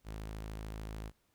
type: tone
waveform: sawtooth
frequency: 53.5 Hz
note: A1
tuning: 48 cents flat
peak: -37 dBFS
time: 0.04-1.12 s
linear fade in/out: 50 ms
effects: pink hiss -75 dBFS RMS until 1.34 s